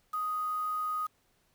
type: tone with quantisation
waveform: sine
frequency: 1247 Hz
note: D#6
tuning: 3 cents sharp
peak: -30 dBFS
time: 0.13-1.07 s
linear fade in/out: 10 ms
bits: 8
effects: pink hiss -71 dBFS RMS until 1.54 s